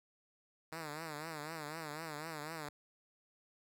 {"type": "tone with vibrato", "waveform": "5% pulse", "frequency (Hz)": 155.6, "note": "D#3", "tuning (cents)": 0, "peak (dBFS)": -31, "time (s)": [0.72, 2.69], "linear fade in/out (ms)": 2, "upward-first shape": "triangle", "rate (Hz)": 4, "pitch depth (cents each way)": 130, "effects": []}